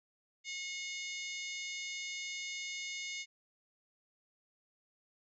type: harmonic tone with a mistuned harmonic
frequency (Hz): 723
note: F#5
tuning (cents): -40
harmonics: 3 / 4 / 5 / 6 / 7 / 8 / 9 / 10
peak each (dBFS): -42 / -48 / -47 / -51 / -50 / -53 / -49 / -54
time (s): 0.44-3.26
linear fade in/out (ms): 50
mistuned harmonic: 8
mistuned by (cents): +61
effects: none